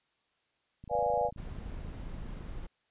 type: click train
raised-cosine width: 5 ms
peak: -35 dBFS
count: 43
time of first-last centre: 0.84-2.407 s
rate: 26.8 Hz
type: chord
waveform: sine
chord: B diminished seventh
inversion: none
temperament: equal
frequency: 493.9 / 587.3 / 698.5 / 830.6 Hz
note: B4 / D5 / F5 / Ab5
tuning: 0 / 0 / 0 / 0 cents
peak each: -32 dBFS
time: 0.89-1.31 s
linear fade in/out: 50 ms
type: noise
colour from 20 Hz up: brown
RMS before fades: -41 dBFS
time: 1.37-2.67 s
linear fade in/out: 10 ms
effects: white hiss -75 dBFS RMS until 2.9 s + resampled to 8000 Hz